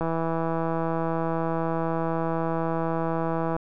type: click train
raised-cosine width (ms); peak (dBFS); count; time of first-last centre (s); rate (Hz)
1; -14; 584; 0.01-3.565; 164
effects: none